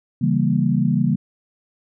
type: chord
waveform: sine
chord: C# diminished seventh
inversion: none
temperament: equal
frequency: 138.59 / 164.81 / 196 / 233.1 Hz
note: C#3 / E3 / G3 / Bb3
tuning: 0 / 0 / 0 / 0 cents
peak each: -21 dBFS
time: 0.21-1.16 s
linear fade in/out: 10 ms
effects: none